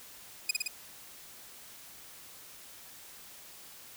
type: tone with echo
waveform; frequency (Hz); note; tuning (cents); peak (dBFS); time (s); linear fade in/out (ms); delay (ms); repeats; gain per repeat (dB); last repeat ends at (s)
15% pulse; 2489; D#7; 0; -18; 0.49-0.51; 5; 56; 3; -2; 0.678
effects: white hiss -51 dBFS RMS until 3.96 s